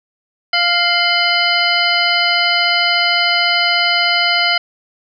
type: harmonic tone with a mistuned harmonic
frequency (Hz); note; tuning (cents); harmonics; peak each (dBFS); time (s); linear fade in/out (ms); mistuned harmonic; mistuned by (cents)
698.5; F5; 0; 1 / 2 / 3 / 4 / 6 / 7; -20 / -19 / -17 / -18 / -21 / -20; 0.53-4.58; 5; 4; +130
effects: none